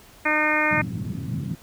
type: harmonic tone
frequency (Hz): 304.8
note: D#4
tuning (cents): -36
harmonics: 1 / 2 / 3 / 4 / 5 / 6 / 7 / 8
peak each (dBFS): -28 / -28 / -28 / -28 / -28 / -25 / -25 / -27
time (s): 0.25-0.82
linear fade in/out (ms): 10
type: band-pass noise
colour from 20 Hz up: pink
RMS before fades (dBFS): -29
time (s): 0.71-1.55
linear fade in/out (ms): 5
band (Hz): 110 to 220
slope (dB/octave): 24
effects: pink hiss -50 dBFS RMS until 1.62 s